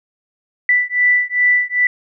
sine beating tone pair, 1975.5 / 1978 Hz, B6 / B6, 0 / +2 cents, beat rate 2.5 Hz, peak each -15 dBFS, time 0.69-1.87 s, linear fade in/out 2 ms, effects none

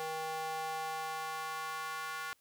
square tone with high-pass filter sweep, 158.6 Hz, D#3, 33 cents sharp, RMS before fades -39 dBFS, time 0-2.33 s, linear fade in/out 0 ms, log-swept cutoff 630 to 1300 Hz, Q 2.7, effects white hiss -71 dBFS RMS until 2.4 s

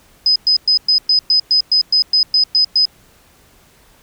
sine tone bursts, 5030 Hz, D#8, 18 cents sharp, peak -9 dBFS, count 13, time 0.26-2.854 s, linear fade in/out 2 ms, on 98 ms, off 110 ms, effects pink hiss -50 dBFS RMS until 4.02 s

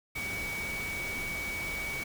sine tone in noise, 2258 Hz, C#7, 31 cents sharp, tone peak -34 dBFS, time 0.15-2.04 s, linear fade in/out 10 ms, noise pink, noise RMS -40 dBFS, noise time 0.15-2.04 s, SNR +3 dB, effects none

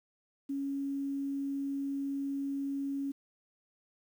sine tone with quantisation, 277.2 Hz, C#4, in tune, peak -32 dBFS, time 0.49-3.12 s, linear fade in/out 10 ms, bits 10, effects none

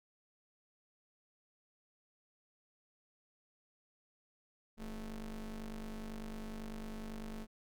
45% pulse ring-modulated tone, 98 Hz, G2, in tune, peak -39 dBFS, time 4.77-7.47 s, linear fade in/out 50 ms, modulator 123 Hz, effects none

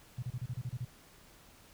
sine tone bursts, 123.47 Hz, B2, in tune, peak -34 dBFS, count 9, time 0.18-0.849 s, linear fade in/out 5 ms, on 45 ms, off 33 ms, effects pink hiss -59 dBFS RMS until 1.73 s

